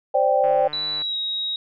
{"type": "chord", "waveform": "sine", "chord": "C suspended second", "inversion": "none", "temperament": "equal", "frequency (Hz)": [523.3, 587.3, 784], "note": ["C5", "D5", "G5"], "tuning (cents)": [0, 0, 0], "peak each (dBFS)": -20, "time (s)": [0.14, 0.68], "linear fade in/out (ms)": 10}
{"type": "click train", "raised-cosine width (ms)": 0.5, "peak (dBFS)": -24, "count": 88, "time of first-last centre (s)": [0.44, 1.02], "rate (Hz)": 150}
{"type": "tone with pitch glide", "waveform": "sine", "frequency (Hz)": [3951, 3799], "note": ["B7", "A#7"], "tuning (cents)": [0, 32], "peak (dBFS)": -23, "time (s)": [0.73, 1.56], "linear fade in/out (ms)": 2, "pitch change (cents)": -68, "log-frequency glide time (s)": [0.95, 1.18]}
{"effects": []}